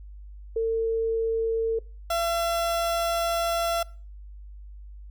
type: tone pair in turn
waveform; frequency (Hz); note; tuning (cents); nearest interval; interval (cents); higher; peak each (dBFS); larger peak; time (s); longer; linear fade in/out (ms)
sine / 30% pulse; 451.6 / 676.6; A4 / E5; +45 / +45; perfect fifth; 700; second; -22 / -21; second; 0.56-1.79 / 2.1-3.83; second; 5
effects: noise-tail reverb RT60 0.4 s tail -23 dB re dry + added 50 Hz sine -40 dBFS peak until 5.1 s